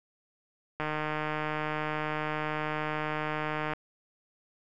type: click train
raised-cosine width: 0.5 ms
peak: -17 dBFS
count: 450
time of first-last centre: 0.8-3.735 s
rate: 153 Hz
effects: none